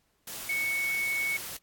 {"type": "tone in noise", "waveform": "sine", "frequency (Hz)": 2217, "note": "C#7", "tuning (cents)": 0, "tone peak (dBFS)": -27, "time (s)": [0.49, 1.37], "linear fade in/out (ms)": 5, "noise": "white", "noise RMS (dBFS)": -39, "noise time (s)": [0.27, 1.57], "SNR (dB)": 9, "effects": ["pink hiss -72 dBFS RMS until 1.62 s", "AAC 64 kbps"]}